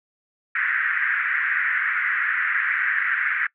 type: band-pass noise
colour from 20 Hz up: pink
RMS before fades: -23 dBFS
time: 0.55-3.47 s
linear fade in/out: 5 ms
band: 1500 to 2000 Hz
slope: 48 dB/octave
effects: noise-tail reverb RT60 0.1 s tail -22 dB re dry